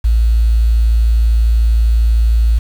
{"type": "tone with quantisation", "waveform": "sine", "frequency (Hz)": 56.4, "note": "A1", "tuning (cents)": 44, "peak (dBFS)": -8, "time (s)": [0.04, 2.59], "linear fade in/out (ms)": 10, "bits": 6, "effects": []}